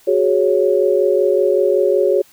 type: chord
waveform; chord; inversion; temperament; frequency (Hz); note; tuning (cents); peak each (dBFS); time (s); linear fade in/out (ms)
sine; F# suspended second; none; equal; 370 / 415.3 / 554.4; F#4 / G#4 / C#5; 0 / 0 / 0; -16; 0.07-2.22; 10
effects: white hiss -50 dBFS RMS until 2.32 s